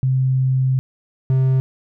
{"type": "tone pair in turn", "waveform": ["sine", "triangle"], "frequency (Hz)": [130.81, 131.43], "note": ["C3", "C3"], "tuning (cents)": [0, 8], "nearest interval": "unison", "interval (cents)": 8, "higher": "second", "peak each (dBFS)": [-14, -11], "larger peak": "second", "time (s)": [[0.03, 0.79], [1.3, 1.6]], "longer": "first", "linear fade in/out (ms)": 0, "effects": []}